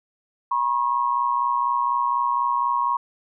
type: tone pair together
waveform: sine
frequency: 962 / 1086.1 Hz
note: B5 / C#6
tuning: -46 / -36 cents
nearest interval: major second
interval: 210 cents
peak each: -22 dBFS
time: 0.51-2.97 s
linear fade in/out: 5 ms
effects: none